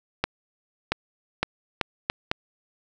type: accelerating click train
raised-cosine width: 0.3 ms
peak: -6 dBFS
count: 6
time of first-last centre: 0.24-2.315 s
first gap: 680 ms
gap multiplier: 0.75
effects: none